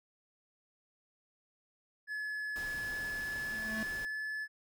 triangle tone with pitch glide, 1709 to 1724.9 Hz, G#6 to A6, +49 to -35 cents, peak -34 dBFS, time 2.07-4.48 s, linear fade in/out 50 ms, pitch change +16 cents, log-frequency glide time 2.6-3.79 s
pink noise, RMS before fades -48 dBFS, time 2.56-4.05 s, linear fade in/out 0 ms
square tone with exponential growth, 220 Hz, A3, in tune, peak -35 dBFS, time 3.18-3.83 s, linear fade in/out 2 ms, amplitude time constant 140 ms
effects none

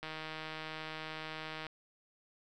click train, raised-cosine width 0.3 ms, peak -26 dBFS, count 258, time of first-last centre 0.03-1.667 s, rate 157 Hz, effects none

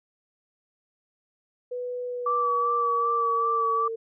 sine tone with pitch glide, 493.9 to 452.9 Hz, B4 to A#4, 0 to -50 cents, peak -29 dBFS, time 1.71-3.96 s, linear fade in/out 10 ms, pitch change -150 cents, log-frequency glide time 2.05-3.73 s
sine tone with vibrato, 1155 Hz, D6, 29 cents flat, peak -22 dBFS, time 2.26-3.88 s, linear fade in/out 5 ms, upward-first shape sine, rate 2.6 Hz, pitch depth 28 cents each way
effects none

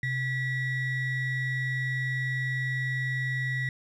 triangle ring-modulated tone, 910 Hz, A#5, 42 cents flat, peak -22 dBFS, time 0.03-3.69 s, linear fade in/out 2 ms, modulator 1040 Hz, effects none

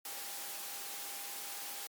sine tone in noise, 803 Hz, G5, 41 cents sharp, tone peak -54 dBFS, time 0.05-1.87 s, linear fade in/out 2 ms, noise white, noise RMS -43 dBFS, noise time 0.05-1.87 s, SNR -14 dB, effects high-pass 300 Hz 12 dB/octave + MP3 96 kbps

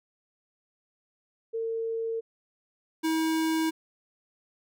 sine / square tone pair in turn, 453.4 / 320.6 Hz, A#4 / E4, -48 / -48 cents, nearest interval tritone, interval 600 cents, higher first, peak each -28 / -25 dBFS, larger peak second, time 1.53-2.21 / 3.03-3.71 s, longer neither, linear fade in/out 20 ms, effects none

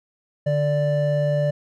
triangle tone pair together, 147.04 / 587.3 Hz, D3 / D5, +2 / 0 cents, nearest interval 2 octaves, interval 2398 cents, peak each -19 dBFS, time 0.46-1.51 s, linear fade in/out 10 ms, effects none

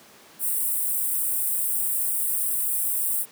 white high-pass noise, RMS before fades -25 dBFS, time 0.39-3.26 s, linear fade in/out 50 ms, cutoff 8100 Hz, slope 96 dB/octave, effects pink hiss -50 dBFS RMS until 3.31 s + high-pass 200 Hz 12 dB/octave

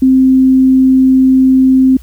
sine tone, 261.6 Hz, C4, in tune, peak -4 dBFS, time 0.02-1.97 s, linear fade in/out 5 ms, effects added 60 Hz sine -31 dBFS peak until 2.02 s + white hiss -47 dBFS RMS until 2.02 s

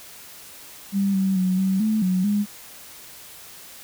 sine tone with pitch steps, 197.6 / 191.8 / 184.9 / 190.7 / 217.2 / 184.6 / 205.8 Hz, G3 / G3 / F#3 / G3 / A3 / F#3 / G#3, +14 / -37 / -1 / -47 / -22 / -4 / -16 cents, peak -18 dBFS, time 0.92-2.46 s, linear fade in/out 50 ms, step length 220 ms, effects white hiss -43 dBFS RMS until 3.83 s

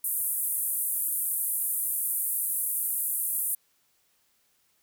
pink band-pass noise, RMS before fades -29 dBFS, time 0.04-3.55 s, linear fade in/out 5 ms, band 9500 to 15000 Hz, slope 48 dB/octave, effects white hiss -69 dBFS RMS until 4.82 s

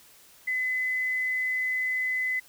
sine tone with quantisation, 2020 Hz, B6, 39 cents sharp, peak -25 dBFS, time 0.47-2.4 s, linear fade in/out 10 ms, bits 9, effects white hiss -55 dBFS RMS until 2.48 s

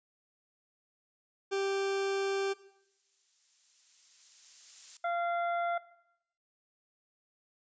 40% pulse tone, 392 Hz, G4, in tune, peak -29 dBFS, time 1.51-2.54 s, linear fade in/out 20 ms
violet noise with exponential growth, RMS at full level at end -40 dBFS, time 1.61-4.97 s, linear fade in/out 2 ms, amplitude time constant 730 ms
harmonic tone, 690 Hz, F5, 21 cents flat, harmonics 1 / 2 / 3 / 5, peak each -31 / -35 / -44 / -54 dBFS, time 5.04-5.78 s, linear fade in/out 5 ms
effects noise-tail reverb RT60 0.8 s tail -18 dB re dry + resampled to 16000 Hz

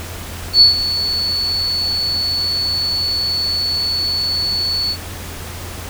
sine tone with ADSR envelope, 4435 Hz, C#8, in tune, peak -3 dBFS, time 0.53-4.97 s, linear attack 79 ms, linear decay 130 ms, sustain -13 dB, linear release 63 ms, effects added 86 Hz sine -31 dBFS peak until 5.89 s + pink hiss -31 dBFS RMS until 5.89 s

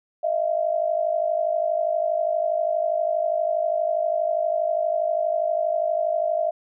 sine tone pair together, 626.6 / 679 Hz, D#5 / F5, +12 / -49 cents, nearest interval minor second, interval 139 cents, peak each -23 dBFS, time 0.23-6.51 s, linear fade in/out 10 ms, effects none

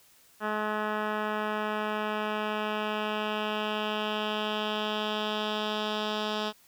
10% pulse tone with low-pass filter sweep, 212.8 Hz, G#3, 42 cents sharp, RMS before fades -31 dBFS, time 0.4-6.53 s, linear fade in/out 50 ms, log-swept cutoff 1800 to 4100 Hz, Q 2.7, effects white hiss -60 dBFS RMS until 6.67 s

